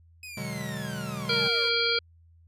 sawtooth linear sweep, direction down, 2538 to 463.6 Hz, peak -36 dBFS, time 0.23-1.69 s, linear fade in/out 2 ms
square chord, G# half-diminished seventh, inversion first, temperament just, 124.59 / 149.51 / 186.89 / 207.7 Hz, B2 / D3 / F#3 / G#3, +16 / +31 / +18 / 0 cents, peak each -39 dBFS, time 0.37-1.48 s, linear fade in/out 5 ms
harmonic tone, 466.2 Hz, A#4, in tune, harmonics 1 / 3 / 5 / 7 / 9 / 10, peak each -30 / -30 / -30 / -30 / -30 / -30 dBFS, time 1.29-1.99 s, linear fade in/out 5 ms
effects added 83 Hz sine -54 dBFS peak until 2.47 s + resampled to 32000 Hz

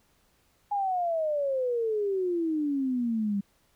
sine exponential sweep, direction down, 830.6 to 196 Hz, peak -25 dBFS, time 0.71-3.41 s, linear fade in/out 10 ms, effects pink hiss -67 dBFS RMS until 3.75 s

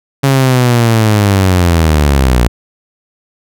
sawtooth linear sweep, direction down, 138.7 to 57.2 Hz, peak -3 dBFS, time 0.23-2.48 s, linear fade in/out 10 ms, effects none

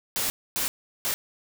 white noise bursts at uneven times, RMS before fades -27 dBFS, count 3, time 0.16-0.3 / 0.56-0.68 / 1.05-1.14 s, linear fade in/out 0 ms, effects none

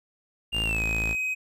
sawtooth tone, 55 Hz, A1, in tune, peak -25 dBFS, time 0.52-1.16 s, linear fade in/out 50 ms
triangle tone with pitch glide, 2800 to 2524 Hz, F7 to D#7, +4 to +24 cents, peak -24 dBFS, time 0.52-1.35 s, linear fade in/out 20 ms, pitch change -180 cents, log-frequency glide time 0.64-0.81 s
effects none

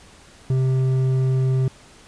sine tone with hard clipping, 130.81 Hz, C3, in tune, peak -18 dBFS, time 0.5-1.68 s, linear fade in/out 2 ms, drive 6 dB, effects pink hiss -48 dBFS RMS until 2.07 s + resampled to 22050 Hz

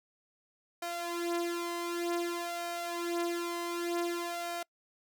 sawtooth tone with flanger, 344.2 Hz, F4, 25 cents flat, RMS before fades -35 dBFS, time 0.82-4.63 s, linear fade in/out 5 ms, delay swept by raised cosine 1.3 to 3.9 ms, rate 0.54 Hz, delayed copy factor +0.75, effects noise-tail reverb RT60 0.1 s tail -26 dB re dry

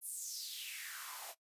white noise with high-pass filter sweep, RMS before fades -45 dBFS, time 0.01-1.35 s, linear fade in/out 50 ms, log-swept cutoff 11000 to 610 Hz, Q 4.2, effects noise-tail reverb RT60 0.1 s tail -18 dB re dry + resampled to 32000 Hz

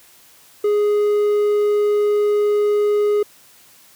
triangle tone, 415.5 Hz, G#4, 1 cent sharp, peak -12 dBFS, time 0.64-3.23 s, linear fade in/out 5 ms, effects white hiss -49 dBFS RMS until 3.95 s + high-pass 60 Hz 12 dB/octave

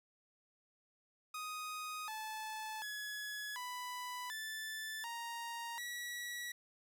sawtooth tone with pitch steps, 1248 / 869 / 1692 / 992 / 1755 / 934 / 1933 Hz, D#6 / A5 / G#6 / B5 / A6 / A#5 / B6, +5 / -22 / +32 / +7 / -5 / +3 / -38 cents, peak -38 dBFS, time 1.34-6.52 s, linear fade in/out 5 ms, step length 740 ms, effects none

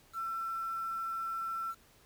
sine tone with quantisation, 1343 Hz, E6, 32 cents sharp, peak -34 dBFS, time 0.13-1.75 s, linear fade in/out 50 ms, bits 9, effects pink hiss -63 dBFS RMS until 2.05 s

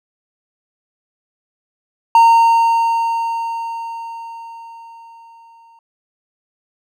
triangle tone with exponential decay, 920 Hz, A#5, 23 cents flat, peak -3 dBFS, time 2.15-5.79 s, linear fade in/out 2 ms, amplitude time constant 790 ms, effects none

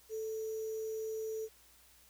sine tone with sample-and-hold, 440 Hz, A4, in tune, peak -36 dBFS, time 0.09-1.49 s, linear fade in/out 50 ms, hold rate 6300 Hz, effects added 60 Hz sine -70 dBFS peak until 2.09 s + white hiss -63 dBFS RMS until 2.09 s

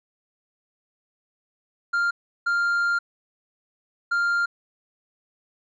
triangle tone bursts at uneven times, 1396.9 Hz, F6, in tune, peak -18 dBFS, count 3, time 1.93-2.11 / 2.46-2.99 / 4.11-4.46 s, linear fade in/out 10 ms, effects resampled to 16000 Hz

